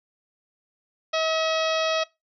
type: harmonic tone with a mistuned harmonic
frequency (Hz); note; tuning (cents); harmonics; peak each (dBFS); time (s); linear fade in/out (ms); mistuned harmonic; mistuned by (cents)
640; D#5; +49; 1 / 2 / 3 / 4 / 5 / 6 / 7 / 8 / 9; -24 / -29 / -34 / -32 / -33 / -34 / -38 / -37 / -39; 1.13-2.04; 10; 5; +33
effects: noise-tail reverb RT60 0.2 s tail -21 dB re dry